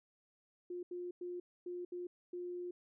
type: tone bursts at uneven times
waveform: sine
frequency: 354.8 Hz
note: F4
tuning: 27 cents sharp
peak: -40 dBFS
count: 6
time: 0.7-0.83 / 0.91-1.11 / 1.21-1.4 / 1.66-1.85 / 1.92-2.07 / 2.33-2.71 s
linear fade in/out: 5 ms
effects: none